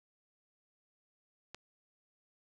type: click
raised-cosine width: 0.2 ms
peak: -27 dBFS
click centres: 1.546 s
effects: none